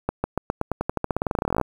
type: accelerating click train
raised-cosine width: 1 ms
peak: -8 dBFS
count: 27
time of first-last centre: 0.09-1.613 s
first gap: 150 ms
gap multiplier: 0.91
effects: 7-bit